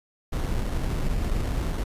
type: noise with sample-and-hold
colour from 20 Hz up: brown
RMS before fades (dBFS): -26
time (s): 0.32-1.84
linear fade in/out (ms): 10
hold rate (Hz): 2450
effects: resampled to 32000 Hz